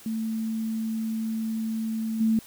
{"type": "tone with level steps", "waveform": "sine", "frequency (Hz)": 222.2, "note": "A3", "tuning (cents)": 17, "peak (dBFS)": [-26, -19], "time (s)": [0.06, 2.39], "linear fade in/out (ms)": 2, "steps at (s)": 2.2, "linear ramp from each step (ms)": 10, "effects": ["white hiss -49 dBFS RMS until 2.46 s"]}